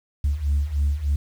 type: beating tone pair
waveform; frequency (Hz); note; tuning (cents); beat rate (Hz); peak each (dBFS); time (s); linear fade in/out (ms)
sine; 69.9 / 73.2; C#2 / D2; +15 / -5; 3.3; -23 / -20; 0.24-1.16; 5
effects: tanh soft clip ceiling -15 dBFS + 8-bit